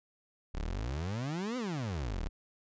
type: exponential two-way sweep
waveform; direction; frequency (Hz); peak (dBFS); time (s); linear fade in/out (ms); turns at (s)
30% pulse; up then down; 30.87 to 261.6 to 30.87; -31; 0.54-2.29; 10; 1.57
effects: resampled to 16000 Hz